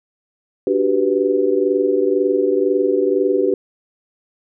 sine chord, G major seventh, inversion second, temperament equal, 293.7 / 370 / 392 / 493.9 Hz, D4 / F#4 / G4 / B4, 0 / 0 / 0 / 0 cents, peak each -22 / -20 / -17 / -20 dBFS, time 0.67-3.54 s, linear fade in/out 2 ms, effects none

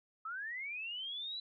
sine linear sweep, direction up, 1263 to 4000 Hz, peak -39 dBFS, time 0.25-1.4 s, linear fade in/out 5 ms, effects none

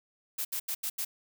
blue noise bursts at uneven times, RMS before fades -33 dBFS, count 5, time 0.38-0.45 / 0.52-0.6 / 0.68-0.75 / 0.83-0.9 / 0.98-1.05 s, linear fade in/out 10 ms, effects none

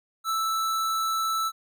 square tone, 1318.5 Hz, E6, in tune, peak -25 dBFS, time 0.24-1.52 s, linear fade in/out 50 ms, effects none

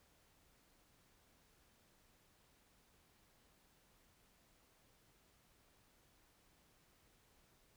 silence, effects pink hiss -72 dBFS RMS until 7.76 s

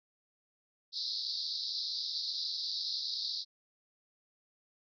white band-pass noise, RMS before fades -37 dBFS, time 0.92-3.45 s, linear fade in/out 50 ms, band 3800 to 5100 Hz, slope 96 dB/octave, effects none

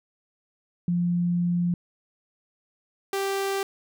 sine / sawtooth tone pair in turn, 174.61 / 392 Hz, F3 / G4, 0 / 0 cents, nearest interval octave + major second, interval 1400 cents, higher second, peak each -21 dBFS, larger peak neither, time 0.88-1.74 / 3.13-3.63 s, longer first, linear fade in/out 2 ms, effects none

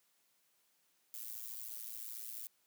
violet noise with amplitude modulation, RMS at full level -42 dBFS, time 1.14-2.47 s, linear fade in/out 0 ms, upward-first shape sine, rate 114 Hz, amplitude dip 90%, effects white hiss -75 dBFS RMS until 2.66 s + high-pass 150 Hz 12 dB/octave

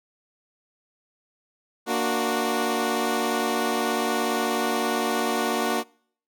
15% pulse chord, Bb augmented, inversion none, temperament equal with one note detuned, 233.1 / 293.7 / 368.1 Hz, Bb3 / D4 / F#4, 0 / 0 / -9 cents, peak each -20 / -23 / -20 dBFS, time 1.86-5.84 s, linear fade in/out 50 ms, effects noise-tail reverb RT60 0.6 s tail -26 dB re dry

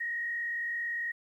sine tone with frequency modulation, 1880 Hz, A#6, 14 cents sharp, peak -31 dBFS, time 0-1.12 s, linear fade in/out 10 ms, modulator 42.2 Hz, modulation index 0.68, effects 11-bit

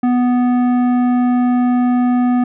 sine tone with tanh clipping, 246.9 Hz, B3, in tune, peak -13 dBFS, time 0.03-2.44 s, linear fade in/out 5 ms, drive 12 dB, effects none

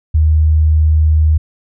sine tone, 77.78 Hz, D#2, in tune, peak -7 dBFS, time 0.14-1.38 s, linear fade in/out 10 ms, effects none

